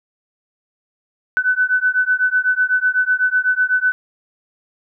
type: beating tone pair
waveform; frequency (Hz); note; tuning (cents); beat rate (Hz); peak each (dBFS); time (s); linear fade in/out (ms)
sine; 1500 / 1508; F#6 / F#6; +23 / +32; 8; -17; 1.37-3.92; 0
effects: none